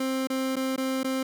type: tone with dropouts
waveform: 30% pulse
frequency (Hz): 263.2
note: C4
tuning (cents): +10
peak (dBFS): -23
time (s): 0-1.23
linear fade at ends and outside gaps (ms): 5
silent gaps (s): 0.272-0.3 / 0.558-0.565 / 0.762-0.778 / 1.033-1.044
effects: none